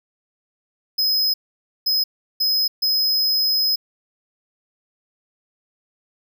square tone bursts at uneven times, 5080 Hz, D#8, 35 cents sharp, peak -17 dBFS, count 4, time 0.98-1.34 / 1.86-2.04 / 2.4-2.68 / 2.82-3.76 s, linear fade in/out 10 ms, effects none

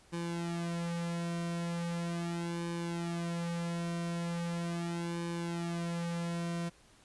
sawtooth tone with flanger, 170.4 Hz, F3, 42 cents flat, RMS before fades -36 dBFS, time 0.12-6.7 s, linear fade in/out 20 ms, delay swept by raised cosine 1.5 to 3.5 ms, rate 0.39 Hz, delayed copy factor -0.9, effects pink hiss -62 dBFS RMS until 7.04 s + resampled to 24000 Hz

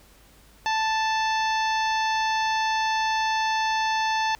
harmonic tone, 880 Hz, A5, in tune, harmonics 1 / 2 / 3 / 4 / 5 / 6 / 7, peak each -23 / -29 / -33 / -35 / -37 / -39 / -40 dBFS, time 0.66-4.35 s, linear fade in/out 0 ms, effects added 50 Hz sine -55 dBFS peak until 4.39 s + pink hiss -55 dBFS RMS until 4.39 s

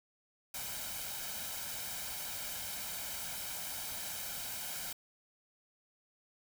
white noise with comb filter, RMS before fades -41 dBFS, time 0.54-4.93 s, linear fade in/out 5 ms, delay 1.3 ms, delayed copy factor +0.6, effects none

